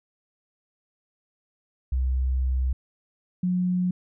sine tone pair in turn, 64.4 / 180.84 Hz, C2 / F#3, -27 / -39 cents, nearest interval octave + tritone, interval 1788 cents, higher second, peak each -21 dBFS, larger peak neither, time 1.92-2.73 / 3.43-3.91 s, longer first, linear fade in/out 5 ms, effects none

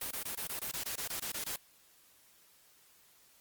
white noise bursts, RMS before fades -38 dBFS, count 13, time 0.01-1.562 s, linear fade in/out 5 ms, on 100 ms, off 21 ms, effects white hiss -64 dBFS RMS until 3.4 s + Opus 32 kbps

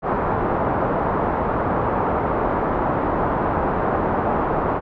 white low-pass noise, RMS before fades -21 dBFS, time 0.02-4.81 s, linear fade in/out 50 ms, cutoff 1100 Hz, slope 24 dB/octave, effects none

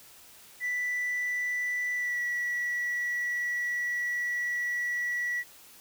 sine tone with pitch glide, 1975.5 to 1942.7 Hz, B6 to B6, 0 to -29 cents, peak -26 dBFS, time 0.6-5.44 s, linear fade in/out 50 ms, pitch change -29 cents, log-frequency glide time 1.95-2.2 s, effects tanh soft clip ceiling -26 dBFS + white hiss -53 dBFS RMS until 5.8 s

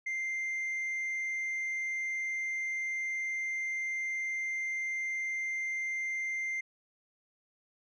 sine tone, 2093 Hz, C7, in tune, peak -29 dBFS, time 0.06-6.61 s, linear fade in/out 10 ms, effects tanh soft clip ceiling -31 dBFS

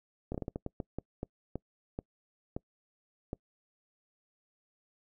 slowing click train, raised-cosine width 2 ms, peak -22 dBFS, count 14, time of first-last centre 0.32-3.331 s, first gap 25 ms, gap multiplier 1.33, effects noise-tail reverb RT60 0.1 s tail -26 dB re dry

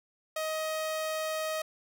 sawtooth tone, 629 Hz, D#5, 19 cents sharp, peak -27 dBFS, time 0.36-1.62 s, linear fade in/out 5 ms, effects none

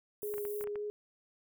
white high-pass noise, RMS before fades -46 dBFS, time 0.22-0.64 s, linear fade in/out 0 ms, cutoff 11000 Hz, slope 24 dB/octave
sine tone with vibrato, 415.3 Hz, G#4, in tune, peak -35 dBFS, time 0.23-0.9 s, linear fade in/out 0 ms, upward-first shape triangle, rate 3.6 Hz, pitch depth 12 cents each way
clicks, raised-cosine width 0.5 ms, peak -32 dBFS, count 7, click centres 0.34 / 0.381 / 0.452 / 0.61 / 0.64 / 0.673 / 0.757 s
effects none

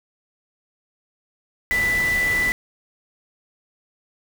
sine tone in noise, 1984 Hz, B6, 7 cents sharp, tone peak -18 dBFS, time 1.71-2.52 s, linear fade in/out 0 ms, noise pink, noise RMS -30 dBFS, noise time 1.71-2.52 s, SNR +9 dB, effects none

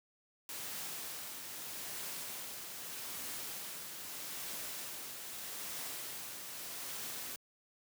white noise with tremolo, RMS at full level -42 dBFS, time 0.49-7.36 s, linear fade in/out 2 ms, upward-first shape triangle, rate 0.8 Hz, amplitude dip 40%, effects high-pass 100 Hz 12 dB/octave

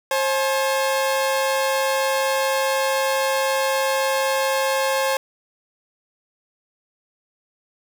sawtooth tone pair together, 535 / 854.5 Hz, C5 / G#5, +38 / +49 cents, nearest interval minor sixth, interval 811 cents, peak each -16 / -21 dBFS, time 0.11-5.17 s, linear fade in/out 2 ms, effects none

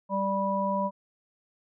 harmonic tone, 196 Hz, G3, in tune, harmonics 1 / 3 / 5, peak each -30 / -30 / -28 dBFS, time 0.09-0.91 s, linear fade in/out 50 ms, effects none

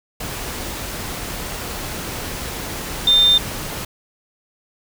sine tone in noise, 3600 Hz, A7, 39 cents sharp, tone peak -10 dBFS, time 3.07-3.38 s, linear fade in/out 5 ms, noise pink, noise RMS -28 dBFS, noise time 0.2-3.85 s, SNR +15 dB, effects none

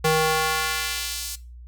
square tone with high-pass filter sweep, 157.4 Hz, D#3, 20 cents sharp, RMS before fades -24 dBFS, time 0.04-1.36 s, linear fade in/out 10 ms, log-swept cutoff 320 to 6400 Hz, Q 0.81, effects noise-tail reverb RT60 0.3 s tail -19 dB re dry + added 60 Hz sine -39 dBFS peak until 1.67 s

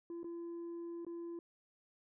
sine tone with dropouts, 340 Hz, F4, 46 cents flat, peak -39 dBFS, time 0.1-1.39 s, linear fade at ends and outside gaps 2 ms, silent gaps 0.232-0.243 / 1.049-1.066 s, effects tanh soft clip ceiling -41 dBFS

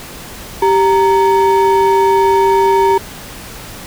triangle ring-modulated tone, 659.3 Hz, E5, in tune, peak -3 dBFS, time 0.62-2.98 s, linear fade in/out 5 ms, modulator 269 Hz, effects pink hiss -31 dBFS RMS until 3.86 s

